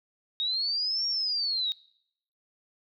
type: linear two-way sweep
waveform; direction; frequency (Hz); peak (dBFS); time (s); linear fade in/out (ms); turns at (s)
sine; up then down; 3727 to 5588 to 3727; -26; 0.4-1.72; 0; 1.07
effects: noise-tail reverb RT60 0.7 s tail -23 dB re dry